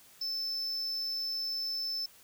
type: tone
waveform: triangle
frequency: 5274 Hz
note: E8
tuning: in tune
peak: -31 dBFS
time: 0.21-2.06 s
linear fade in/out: 5 ms
effects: white hiss -58 dBFS RMS until 2.23 s